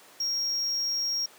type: tone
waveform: triangle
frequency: 5588 Hz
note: F8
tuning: in tune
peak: -25 dBFS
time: 0.2-1.26 s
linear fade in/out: 5 ms
effects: pink hiss -52 dBFS RMS until 1.38 s + high-pass 400 Hz 12 dB/octave